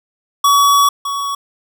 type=tone pair in turn; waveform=square; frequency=1132 / 1123.5 Hz; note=C#6 / C#6; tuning=+36 / +23 cents; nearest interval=unison; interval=13 cents; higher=first; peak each=-9 / -19 dBFS; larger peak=first; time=0.44-0.89 / 1.05-1.35 s; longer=first; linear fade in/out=5 ms; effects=none